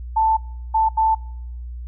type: tone bursts at uneven times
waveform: sine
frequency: 884 Hz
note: A5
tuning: 8 cents sharp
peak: -14 dBFS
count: 3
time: 0.16-0.37 / 0.74-0.89 / 0.97-1.15 s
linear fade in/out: 10 ms
effects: noise-tail reverb RT60 0.7 s tail -25 dB re dry + added 60 Hz sine -29 dBFS peak until 1.87 s